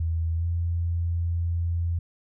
sine tone with pitch glide, 82.1 to 85 Hz, E2 to F2, -6 to -46 cents, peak -23 dBFS, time 0-1.99 s, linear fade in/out 5 ms, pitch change +60 cents, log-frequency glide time 0.36-0.45 s, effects none

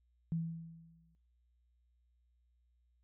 sine tone with exponential decay, 164.81 Hz, E3, in tune, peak -31 dBFS, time 0.32-1.15 s, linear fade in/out 0 ms, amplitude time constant 180 ms, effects noise-tail reverb RT60 0.6 s tail -19 dB re dry + added 60 Hz sine -70 dBFS peak until 3.03 s

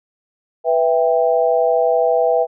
sine chord, E minor, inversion second, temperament just, 494.4 / 659.3 / 791.1 Hz, B4 / E5 / G5, +2 / 0 / +16 cents, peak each -16 / -16 / -20 dBFS, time 0.64-2.47 s, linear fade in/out 50 ms, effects none

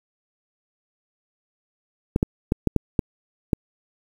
clicks, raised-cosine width 3 ms, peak -5 dBFS, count 7, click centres 2.161 / 2.229 / 2.521 / 2.673 / 2.763 / 2.992 / 3.532 s, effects 7-bit

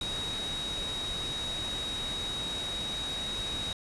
sine tone in noise, 3800 Hz, A#7, 33 cents sharp, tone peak -33 dBFS, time 0.01-3.73 s, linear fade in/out 2 ms, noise pink, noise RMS -39 dBFS, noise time 0.01-3.73 s, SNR +3 dB, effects resampled to 24000 Hz

